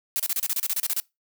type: noise bursts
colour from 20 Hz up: blue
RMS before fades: -25 dBFS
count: 13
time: 0.16-1 s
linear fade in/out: 0 ms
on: 36 ms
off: 31 ms
effects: noise-tail reverb RT60 0.2 s tail -23 dB re dry